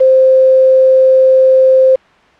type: tone with quantisation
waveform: sine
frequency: 523.3 Hz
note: C5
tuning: in tune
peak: -4 dBFS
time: 0-1.96 s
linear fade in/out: 10 ms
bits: 4
effects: white hiss -45 dBFS RMS until 2.39 s + low-pass 2000 Hz 12 dB/octave